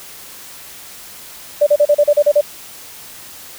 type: tone bursts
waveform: sine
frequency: 587.3 Hz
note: D5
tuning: in tune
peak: -7 dBFS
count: 9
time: 1.61-2.412 s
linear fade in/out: 10 ms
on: 58 ms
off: 35 ms
effects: white hiss -36 dBFS RMS until 3.58 s

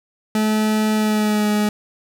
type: tone with pitch glide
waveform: 40% pulse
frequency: 215.6 to 209.9 Hz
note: A3 to G#3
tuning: -35 to +19 cents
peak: -15 dBFS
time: 0.35-1.69 s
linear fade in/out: 2 ms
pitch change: -46 cents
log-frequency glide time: 0.95-1.48 s
effects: none

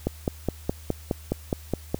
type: click train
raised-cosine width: 2 ms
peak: -10 dBFS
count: 10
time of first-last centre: 0.07-1.945 s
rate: 4.8 Hz
effects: added 77 Hz sine -42 dBFS peak until 1.99 s + white hiss -50 dBFS RMS until 1.99 s

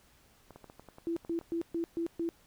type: clicks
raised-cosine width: 1 ms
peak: -35 dBFS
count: 10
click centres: 0.507 / 0.56 / 0.643 / 0.699 / 0.796 / 0.887 / 0.984 / 1.162 / 1.249 / 1.413 s
type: tone bursts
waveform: sine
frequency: 335.1 Hz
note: E4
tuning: 29 cents sharp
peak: -30 dBFS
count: 6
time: 1.07-2.29 s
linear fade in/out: 0 ms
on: 95 ms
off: 130 ms
effects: pink hiss -64 dBFS RMS until 2.46 s

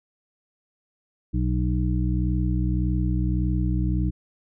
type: harmonic tone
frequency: 61.74 Hz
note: B1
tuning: in tune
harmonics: 1 / 2 / 3 / 5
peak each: -23 / -26 / -28 / -30 dBFS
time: 1.33-4.11 s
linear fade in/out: 20 ms
effects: none

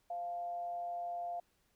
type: tone with frequency modulation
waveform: sine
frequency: 697 Hz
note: F5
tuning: 4 cents flat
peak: -37 dBFS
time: 0.1-1.4 s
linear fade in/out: 5 ms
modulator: 174 Hz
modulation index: 0.23
effects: pink hiss -75 dBFS RMS until 1.75 s

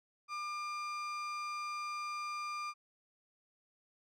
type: tone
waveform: 35% pulse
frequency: 1200 Hz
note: D6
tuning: 37 cents sharp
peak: -36 dBFS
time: 0.28-2.74 s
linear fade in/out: 50 ms
effects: low-pass 6000 Hz 12 dB/octave

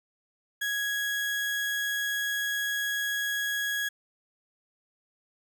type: tone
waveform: 35% pulse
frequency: 1661.2 Hz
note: G#6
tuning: in tune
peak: -26 dBFS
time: 0.61-3.89 s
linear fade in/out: 10 ms
effects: none

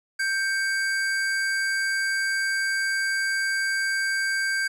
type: tone pair together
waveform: square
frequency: 1570 / 2228 Hz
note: G6 / C#7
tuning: +2 / +8 cents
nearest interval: tritone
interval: 606 cents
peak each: -24 / -34 dBFS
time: 0.19-4.68 s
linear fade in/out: 10 ms
effects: low-pass 11000 Hz 12 dB/octave

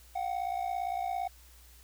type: ring-modulated tone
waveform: triangle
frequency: 740 Hz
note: F#5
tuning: in tune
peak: -26 dBFS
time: 0.15-1.28 s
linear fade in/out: 10 ms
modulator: 28.8 Hz
effects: added 60 Hz sine -55 dBFS peak until 1.83 s + white hiss -59 dBFS RMS until 1.83 s

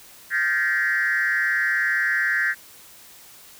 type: tone with frequency modulation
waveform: sine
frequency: 1722 Hz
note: A6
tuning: 38 cents flat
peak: -18 dBFS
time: 0.3-2.55 s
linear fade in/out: 50 ms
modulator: 160 Hz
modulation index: 1.4
effects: tanh soft clip ceiling -14 dBFS + white hiss -47 dBFS RMS until 3.59 s

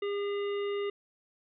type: harmonic tone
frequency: 404.9 Hz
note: G#4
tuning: 44 cents flat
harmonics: 1 / 3 / 5 / 7 / 9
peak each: -30 / -43 / -45 / -47 / -53 dBFS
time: 0.02-0.9 s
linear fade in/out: 5 ms
effects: none

